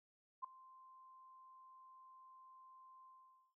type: tone with ADSR envelope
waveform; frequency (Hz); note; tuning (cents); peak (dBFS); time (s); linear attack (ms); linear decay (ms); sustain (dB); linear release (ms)
sine; 1044; C6; -4; -38; 0.42-3.55; 23; 4; -21; 490
effects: none